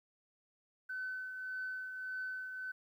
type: tone with tremolo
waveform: sine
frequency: 1516 Hz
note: F#6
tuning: 42 cents sharp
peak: -36 dBFS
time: 0.89-2.72 s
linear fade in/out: 10 ms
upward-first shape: triangle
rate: 1.7 Hz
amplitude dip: 50%
effects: tanh soft clip ceiling -33 dBFS + 12-bit